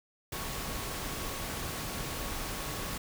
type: tone in noise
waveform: sine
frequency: 1108.7 Hz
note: C#6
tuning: in tune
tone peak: -48 dBFS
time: 0.32-2.98 s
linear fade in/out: 5 ms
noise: pink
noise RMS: -37 dBFS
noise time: 0.32-2.98 s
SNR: -14 dB
effects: none